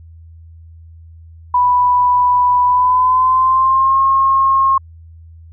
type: tone with pitch glide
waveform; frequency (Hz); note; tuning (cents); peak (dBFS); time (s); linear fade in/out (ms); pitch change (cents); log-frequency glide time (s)
sine; 987.8 to 1077.2; B5 to C#6; 0 to -50; -9; 1.54-4.78; 5; +150; 2.66-4
effects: added 82 Hz sine -36 dBFS peak until 5.52 s